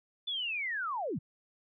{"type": "linear sweep", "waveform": "sine", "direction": "down", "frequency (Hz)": [3520, 106.4], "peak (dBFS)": -32, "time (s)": [0.27, 1.19], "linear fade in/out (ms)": 10, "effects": []}